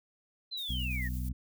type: linear sweep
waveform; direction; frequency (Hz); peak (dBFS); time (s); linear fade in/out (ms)
sine; down; 4127 to 1767; -35; 0.51-1.09; 20
type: noise with tremolo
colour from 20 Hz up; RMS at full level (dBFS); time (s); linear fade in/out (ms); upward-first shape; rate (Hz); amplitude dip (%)
violet; -48; 0.57-1.29; 5; square; 8.9; 30
type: harmonic tone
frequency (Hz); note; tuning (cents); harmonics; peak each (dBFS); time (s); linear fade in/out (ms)
62.5; B1; +21; 1 / 2 / 3 / 4; -33 / -39 / -43 / -45; 0.69-1.33; 10
effects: none